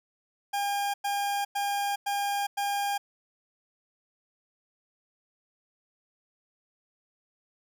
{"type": "tone bursts", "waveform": "40% pulse", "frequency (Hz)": 807, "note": "G#5", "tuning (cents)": -50, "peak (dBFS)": -26, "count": 5, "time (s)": [0.53, 2.98], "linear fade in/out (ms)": 10, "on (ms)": 410, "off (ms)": 100, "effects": []}